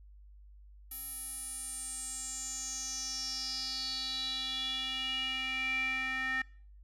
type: tone with band-pass filter sweep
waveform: square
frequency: 261.6 Hz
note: C4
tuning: in tune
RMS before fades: -37 dBFS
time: 0.91-6.42 s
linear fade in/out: 5 ms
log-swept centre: 12000 to 1900 Hz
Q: 7.5
effects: noise-tail reverb RT60 0.5 s tail -24 dB re dry + added 50 Hz sine -52 dBFS peak until 6.83 s